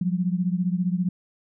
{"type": "beating tone pair", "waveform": "sine", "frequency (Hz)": [176.4, 191.4], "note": ["F3", "G3"], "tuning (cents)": [18, -41], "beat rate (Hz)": 15, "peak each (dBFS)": [-23, -26], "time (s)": [0.01, 1.09], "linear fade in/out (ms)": 5, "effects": []}